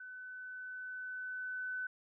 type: tone with level ramp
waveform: sine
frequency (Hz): 1507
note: F#6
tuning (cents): +31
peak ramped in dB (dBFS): -46 to -36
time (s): 0-1.87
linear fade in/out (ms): 5
effects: none